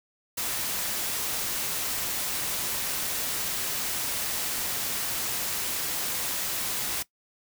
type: noise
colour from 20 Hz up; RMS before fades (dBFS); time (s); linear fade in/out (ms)
white; -30; 0.37-7.03; 10
effects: noise-tail reverb RT60 0.1 s tail -19 dB re dry